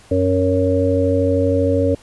harmonic tone with a mistuned harmonic, 92.9 Hz, F#2, 7 cents sharp, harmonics 1 / 3 / 5 / 6, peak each -19 / -19 / -19 / -19 dBFS, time 0.11-1.95 s, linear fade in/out 5 ms, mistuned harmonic 3, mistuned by -21 cents, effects pink hiss -47 dBFS RMS until 2.02 s + resampled to 24000 Hz

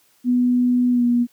sine tone with pitch glide, 246.9 to 240.8 Hz, B3 to B3, 0 to -44 cents, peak -14 dBFS, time 0.24-1.27 s, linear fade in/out 50 ms, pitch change -44 cents, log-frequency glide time 0.91-1.04 s, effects white hiss -59 dBFS RMS until 1.32 s + high-pass 100 Hz 12 dB/octave

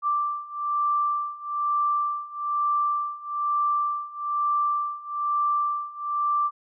sine beating tone pair, 1174.7 / 1175.8 Hz, D6 / D6, 0 / +2 cents, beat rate 1.1 Hz, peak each -27 / -25 dBFS, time 0.02-6.51 s, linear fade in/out 50 ms, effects none

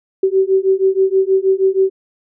sine beating tone pair, 380 / 386.3 Hz, F#4 / G4, +46 / -25 cents, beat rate 6.3 Hz, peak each -14 dBFS, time 0.23-1.9 s, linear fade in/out 5 ms, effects none

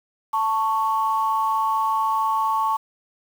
sine tone pair together, 884.3 / 1108.7 Hz, A5 / C#6, +8 / 0 cents, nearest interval major third, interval 392 cents, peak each -21 dBFS, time 0.33-2.77 s, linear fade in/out 10 ms, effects tanh soft clip ceiling -11 dBFS + 7-bit

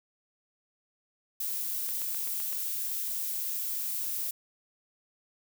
violet noise, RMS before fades -33 dBFS, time 1.4-4.31 s, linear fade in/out 5 ms
click train, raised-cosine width 0.2 ms, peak -26 dBFS, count 6, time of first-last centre 1.89-2.529 s, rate 7.82 Hz
effects none

